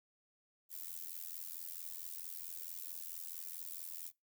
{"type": "noise with amplitude modulation", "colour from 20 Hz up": "violet", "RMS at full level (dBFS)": -42, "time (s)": [0.69, 4.12], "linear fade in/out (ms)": 50, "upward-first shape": "sine", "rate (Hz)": 84.5, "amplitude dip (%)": 100, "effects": ["noise-tail reverb RT60 0.2 s tail -22 dB re dry"]}